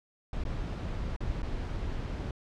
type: noise with dropouts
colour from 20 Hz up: brown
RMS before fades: -34 dBFS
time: 0.33-2.31 s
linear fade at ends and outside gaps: 2 ms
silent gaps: 0.438-0.451 / 1.164-1.205 / 1.421-1.429 s
effects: low-pass 5000 Hz 12 dB/octave